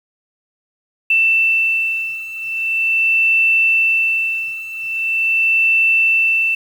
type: beating tone pair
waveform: sine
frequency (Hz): 2668 / 2668.42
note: E7 / E7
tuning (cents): +20 / +20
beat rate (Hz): 0.42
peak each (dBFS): -18 / -15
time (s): 1.1-6.55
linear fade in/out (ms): 5
effects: 7-bit